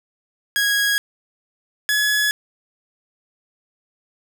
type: tone pair in turn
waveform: sawtooth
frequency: 1652 / 1695.5 Hz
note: G#6 / G#6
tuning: -10 / +35 cents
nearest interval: unison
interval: 45 cents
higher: second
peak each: -13 dBFS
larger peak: neither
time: 0.56-0.98 / 1.89-2.31 s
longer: neither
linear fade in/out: 0 ms
effects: none